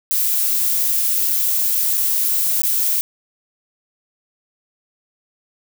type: noise with dropouts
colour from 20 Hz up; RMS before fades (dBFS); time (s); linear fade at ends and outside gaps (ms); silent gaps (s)
violet; -18; 0.11-3.01; 0; 1.973-1.977 / 2.619-2.634
effects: none